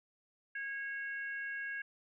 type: harmonic tone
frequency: 548 Hz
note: C#5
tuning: 20 cents flat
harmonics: 3 / 4 / 5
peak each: -38 / -48 / -52 dBFS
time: 0.55-1.82 s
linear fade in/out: 5 ms
effects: none